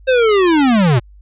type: linear sweep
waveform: square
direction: down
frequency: 532 to 110 Hz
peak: -10 dBFS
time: 0.07-1 s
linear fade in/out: 20 ms
effects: added 50 Hz sine -39 dBFS peak until 1.21 s + resampled to 8000 Hz